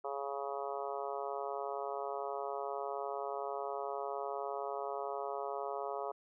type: harmonic tone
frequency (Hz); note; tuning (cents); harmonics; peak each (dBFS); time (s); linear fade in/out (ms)
139.3; C#3; +9; 3 / 4 / 5 / 6 / 7 / 8 / 9; -42 / -43 / -42 / -46 / -46 / -47 / -48; 0.04-6.12; 10
effects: none